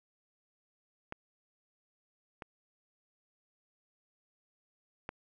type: clicks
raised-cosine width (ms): 0.5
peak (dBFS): -24 / -27 / -23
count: 3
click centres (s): 1.124 / 2.422 / 5.091
effects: none